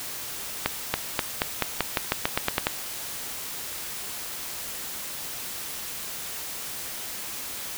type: accelerating click train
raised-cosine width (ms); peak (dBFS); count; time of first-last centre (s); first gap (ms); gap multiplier
0.3; -5; 13; 0.66-2.669; 280; 0.9
effects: white hiss -35 dBFS RMS until 7.77 s